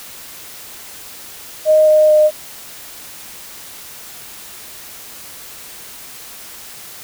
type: tone with pitch steps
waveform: sine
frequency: 620 / 615.4 / 610.8 Hz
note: D#5 / D#5 / D#5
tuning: -6 / -19 / -32 cents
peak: -7 dBFS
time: 1.65-2.31 s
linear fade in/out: 50 ms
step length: 220 ms
effects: white hiss -35 dBFS RMS until 7.03 s